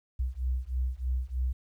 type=beating tone pair; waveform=sine; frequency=61.74 / 64.94 Hz; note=B1 / C2; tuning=0 / -12 cents; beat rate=3.2 Hz; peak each=-31 dBFS; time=0.19-1.53 s; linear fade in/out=10 ms; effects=11-bit